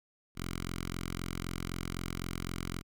5% pulse tone with notch filter, 43.89 Hz, F1, 9 cents sharp, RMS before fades -38 dBFS, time 0.35-2.83 s, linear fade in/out 50 ms, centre 540 Hz, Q 0.62, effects none

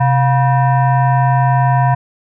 sine tone with frequency modulation, 130.81 Hz, C3, in tune, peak -9 dBFS, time 0-1.95 s, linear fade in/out 10 ms, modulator 840 Hz, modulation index 0.96, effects none

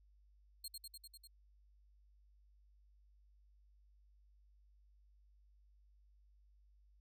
20% pulse tone with echo, 4245 Hz, C8, 24 cents sharp, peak -38 dBFS, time 0.64-0.68 s, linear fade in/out 5 ms, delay 99 ms, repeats 6, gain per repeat -2 dB, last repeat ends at 1.274 s, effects added 50 Hz sine -65 dBFS peak until 7 s

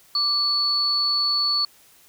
sine tone pair together, 1174.7 / 4435 Hz, D6 / C#8, 0 / 0 cents, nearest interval octave + major seventh, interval 2300 cents, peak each -30 / -19 dBFS, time 0.15-1.65 s, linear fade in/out 2 ms, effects white hiss -54 dBFS RMS until 2.08 s

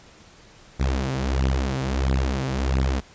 sawtooth beating tone pair, 65.41 / 66.91 Hz, C2 / C2, 0 / +39 cents, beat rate 1.5 Hz, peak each -20 dBFS, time 0.79-3.01 s, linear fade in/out 20 ms, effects pink hiss -50 dBFS RMS until 3.14 s + resampled to 16000 Hz

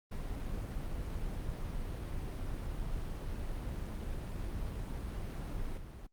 brown noise with level steps, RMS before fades -38 / -45 dBFS, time 0.11-6.07 s, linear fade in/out 10 ms, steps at 5.77 s, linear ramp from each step 10 ms, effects Opus 32 kbps

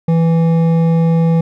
triangle tone with hard clipping, 165.2 Hz, E3, 4 cents sharp, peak -11 dBFS, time 0.08-1.41 s, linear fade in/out 5 ms, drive 13 dB, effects none

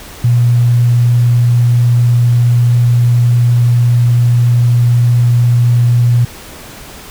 sine tone, 120.4 Hz, B2, 44 cents flat, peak -6 dBFS, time 0.24-6.25 s, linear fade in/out 5 ms, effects pink hiss -32 dBFS RMS until 7.1 s

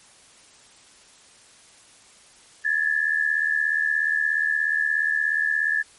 sine tone pair together, 1683.1 / 1760 Hz, G#6 / A6, +23 / 0 cents, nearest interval minor second, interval 77 cents, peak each -23 / -22 dBFS, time 2.64-5.83 s, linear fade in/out 20 ms, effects white hiss -52 dBFS RMS until 5.98 s + MP3 48 kbps

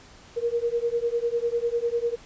sine beating tone pair, 466.2 / 476.2 Hz, A#4 / A#4, 0 / +37 cents, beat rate 10 Hz, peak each -26 dBFS, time 0.36-2.16 s, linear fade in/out 20 ms, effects pink hiss -50 dBFS RMS until 2.25 s + resampled to 16000 Hz

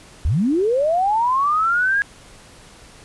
sine linear sweep, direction up, 55 to 1661.2 Hz, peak -15 dBFS, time 0.25-2.02 s, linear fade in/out 0 ms, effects pink hiss -45 dBFS RMS until 3.04 s + resampled to 24000 Hz

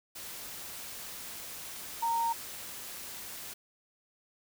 sine tone in noise, 924 Hz, A#5, 16 cents flat, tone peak -27 dBFS, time 2.02-2.33 s, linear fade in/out 10 ms, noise white, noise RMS -43 dBFS, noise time 0.15-3.54 s, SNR +13 dB, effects none

